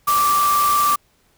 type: tone in noise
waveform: sine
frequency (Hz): 1170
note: D6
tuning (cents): -7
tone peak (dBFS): -14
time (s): 0.07-0.96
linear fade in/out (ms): 10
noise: white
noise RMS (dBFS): -25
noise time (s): 0.07-0.96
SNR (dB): +8
effects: pink hiss -60 dBFS RMS until 1.37 s